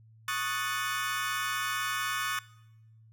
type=chord; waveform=30% pulse; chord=D# half-diminished seventh; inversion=third; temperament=equal; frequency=1108.7 / 1244.5 / 1480 / 1760 Hz; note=C#6 / D#6 / F#6 / A6; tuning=0 / 0 / 0 / 0 cents; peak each=-33 dBFS; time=0.28-2.39 s; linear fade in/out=2 ms; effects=noise-tail reverb RT60 0.9 s tail -21 dB re dry + added 111 Hz sine -54 dBFS peak until 3.12 s